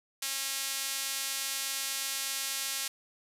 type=tone with high-pass filter; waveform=sawtooth; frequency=271.7 Hz; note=C#4; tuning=35 cents flat; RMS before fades=-34 dBFS; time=0.22-2.88 s; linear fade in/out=5 ms; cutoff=3600 Hz; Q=0.53; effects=resampled to 32000 Hz + 9-bit